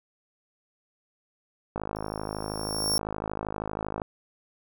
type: click train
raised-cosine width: 1 ms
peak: -17 dBFS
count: 120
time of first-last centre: 1.76-4.018 s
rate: 52.7 Hz
type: tone with exponential growth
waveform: 25% pulse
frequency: 5500 Hz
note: F8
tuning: 27 cents flat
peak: -17 dBFS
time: 1.96-2.98 s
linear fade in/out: 0 ms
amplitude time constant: 220 ms
effects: none